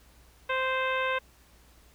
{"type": "harmonic tone", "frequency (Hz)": 521, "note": "C5", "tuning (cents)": -7, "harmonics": [1, 2, 3, 4, 5, 6, 7], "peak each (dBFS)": [-31, -31, -32, -36, -35, -43, -43], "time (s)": [0.49, 1.19], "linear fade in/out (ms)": 10, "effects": ["added 60 Hz sine -58 dBFS peak until 1.94 s", "pink hiss -60 dBFS RMS until 1.94 s"]}